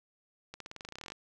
accelerating click train, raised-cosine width 0.2 ms, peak -26 dBFS, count 17, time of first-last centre 0.54-1.12 s, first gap 63 ms, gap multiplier 0.92, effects none

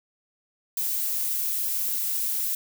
violet noise, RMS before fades -27 dBFS, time 0.77-2.55 s, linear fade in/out 2 ms, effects none

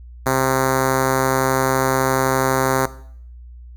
5% pulse tone with notch filter, 131.9 Hz, C3, 14 cents sharp, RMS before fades -18 dBFS, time 0.26-2.86 s, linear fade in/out 2 ms, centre 3200 Hz, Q 0.86, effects noise-tail reverb RT60 0.6 s tail -17 dB re dry + added 60 Hz sine -36 dBFS peak until 3.76 s

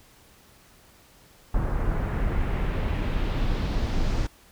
brown noise with low-pass filter sweep, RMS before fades -25 dBFS, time 1.54-4.27 s, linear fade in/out 5 ms, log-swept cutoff 1300 to 6000 Hz, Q 1.4, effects pink hiss -55 dBFS RMS until 4.51 s

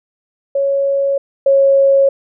sine tone pair in turn, 554 / 548.6 Hz, C#5 / C#5, -1 / -18 cents, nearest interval unison, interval 17 cents, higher first, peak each -12 / -7 dBFS, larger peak second, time 0.55-1.18 / 1.46-2.09 s, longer neither, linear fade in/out 5 ms, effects none

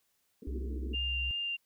white band-pass noise, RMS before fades -44 dBFS, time 0.42-0.95 s, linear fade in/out 5 ms, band 200 to 430 Hz, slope 96 dB/octave
sine tone, 65.41 Hz, C2, in tune, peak -34 dBFS, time 0.47-1.31 s, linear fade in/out 0 ms
sine tone with vibrato, 2794 Hz, F7, in tune, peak -32 dBFS, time 0.93-1.57 s, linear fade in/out 20 ms, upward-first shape triangle, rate 2.8 Hz, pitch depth 9 cents each way
effects white hiss -75 dBFS RMS until 1.65 s

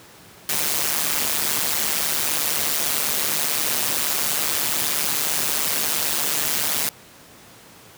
white noise with amplitude modulation, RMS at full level -19 dBFS, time 0.49-6.89 s, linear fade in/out 2 ms, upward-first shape sine, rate 149 Hz, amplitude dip 80%, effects pink hiss -46 dBFS RMS until 7.97 s + high-pass 100 Hz 12 dB/octave

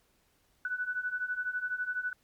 sine beating tone pair, 1480 / 1492 Hz, F#6 / F#6, 0 / +14 cents, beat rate 12 Hz, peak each -36 / -33 dBFS, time 0.65-2.13 s, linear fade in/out 2 ms, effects pink hiss -70 dBFS RMS until 2.23 s + MP3 96 kbps

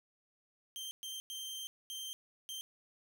sawtooth tone bursts at uneven times, 3145 Hz, G7, 5 cents sharp, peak -38 dBFS, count 5, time 0.76-0.91 / 1.03-1.2 / 1.3-1.67 / 1.9-2.13 / 2.49-2.61 s, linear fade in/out 0 ms, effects 12-bit

